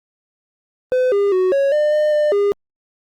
triangle tone with pitch steps, 508 / 403.1 / 370.8 / 553 / 600 / 605 / 599 / 405.6 Hz, B4 / G4 / F#4 / C#5 / D5 / D#5 / D5 / G#4, +49 / +48 / +4 / -4 / +37 / -49 / +34 / -41 cents, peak -11 dBFS, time 0.92-2.52 s, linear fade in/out 0 ms, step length 200 ms, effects Opus 32 kbps

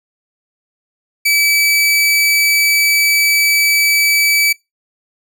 sawtooth tone, 2300 Hz, D7, 37 cents flat, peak -7 dBFS, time 1.25-4.53 s, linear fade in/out 10 ms, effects noise-tail reverb RT60 0.2 s tail -23 dB re dry

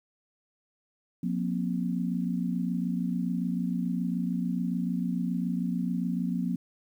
sine tone cluster, 179.1 / 237.6 / 264.5 Hz, F3 / A#3 / C4, +44 / +33 / +19 cents, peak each -29 / -31 / -35 dBFS, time 1.23-6.56 s, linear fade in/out 5 ms, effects 10-bit

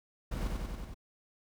brown noise with echo, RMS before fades -35 dBFS, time 0.31-0.48 s, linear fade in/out 10 ms, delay 93 ms, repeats 5, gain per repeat -2 dB, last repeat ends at 0.945 s, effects none

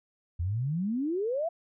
sine exponential sweep, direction up, 80.3 to 698.5 Hz, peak -27 dBFS, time 0.39-1.49 s, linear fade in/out 10 ms, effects none

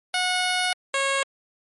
10% pulse tone pair in turn, 730 / 546.9 Hz, F#5 / C#5, -24 / -23 cents, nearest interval perfect fourth, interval 499 cents, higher first, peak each -13 dBFS, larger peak neither, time 0.14-0.73 / 0.94-1.23 s, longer first, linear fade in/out 2 ms, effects MP3 48 kbps

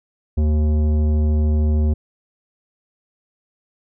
triangle tone with tanh clipping, 76.1 Hz, D#2, 38 cents flat, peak -16 dBFS, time 0.37-1.94 s, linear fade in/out 10 ms, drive 17 dB, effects none

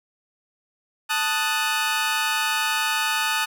20% pulse chord, D# diminished, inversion second, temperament equal, 880 / 1244.5 / 1480 Hz, A5 / D#6 / F#6, 0 / 0 / 0 cents, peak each -21 dBFS, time 1.09-3.46 s, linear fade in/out 20 ms, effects none

